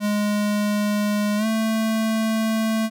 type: tone with pitch glide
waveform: square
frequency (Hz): 207.7 to 221.3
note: G#3 to A3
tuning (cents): 0 to +10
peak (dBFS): -20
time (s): 0-2.9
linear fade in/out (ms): 50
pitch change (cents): +110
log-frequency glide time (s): 1.37-1.46
effects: none